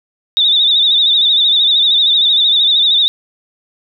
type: tone with vibrato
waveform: sine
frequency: 3653 Hz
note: A#7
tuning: 36 cents flat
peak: -8 dBFS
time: 0.37-3.08 s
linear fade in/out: 0 ms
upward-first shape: sine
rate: 13 Hz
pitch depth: 80 cents each way
effects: none